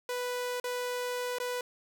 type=tone with dropouts; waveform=sawtooth; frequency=493.9 Hz; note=B4; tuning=in tune; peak=-28 dBFS; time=0.09-1.61 s; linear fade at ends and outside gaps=2 ms; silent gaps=0.6-0.641 / 1.385-1.4 s; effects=none